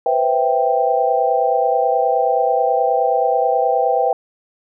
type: chord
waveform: sine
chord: C major seventh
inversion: third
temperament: equal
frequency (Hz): 493.9 / 523.3 / 659.3 / 784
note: B4 / C5 / E5 / G5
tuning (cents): 0 / 0 / 0 / 0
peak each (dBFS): -19 / -22 / -20 / -17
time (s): 0.06-4.13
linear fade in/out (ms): 2
effects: none